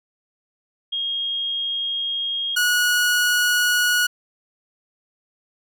sine / sawtooth tone pair in turn, 3254 / 1458.3 Hz, G#7 / F#6, -36 / -26 cents, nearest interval octave + major second, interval 1390 cents, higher first, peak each -22 / -13 dBFS, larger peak second, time 0.92-2.56 / 2.56-4.07 s, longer first, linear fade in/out 10 ms, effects none

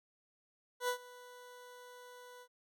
20% pulse tone with ADSR envelope, 493.9 Hz, B4, in tune, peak -26 dBFS, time 0.8-2.48 s, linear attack 84 ms, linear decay 91 ms, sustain -21 dB, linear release 66 ms, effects none

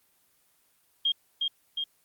sine tone with echo, 3225 Hz, G7, 48 cents sharp, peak -22 dBFS, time 1.05-1.12 s, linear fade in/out 5 ms, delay 360 ms, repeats 2, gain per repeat -3 dB, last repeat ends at 1.84 s, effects white hiss -67 dBFS RMS until 2.04 s + Opus 24 kbps

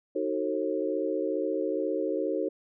sine chord, D# diminished seventh, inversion none, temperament just, 311.1 / 373.4 / 448 / 537.6 Hz, D#4 / F#4 / A4 / C5, 0 / +16 / +31 / +47 cents, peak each -32 dBFS, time 0.15-2.49 s, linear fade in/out 10 ms, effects none

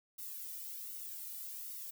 violet noise with flanger, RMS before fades -45 dBFS, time 0.18-1.91 s, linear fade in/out 10 ms, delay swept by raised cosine 1.2 to 1.88 ms, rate 1.3 Hz, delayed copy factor -0.9, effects none

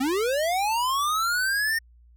square linear sweep, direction up, 246.9 to 1840 Hz, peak -23 dBFS, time 0-1.79 s, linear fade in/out 10 ms, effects added 59 Hz sine -51 dBFS peak until 2.16 s

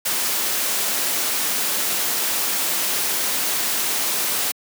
white noise, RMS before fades -22 dBFS, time 0.05-4.52 s, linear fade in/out 10 ms, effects high-pass 200 Hz 12 dB/octave

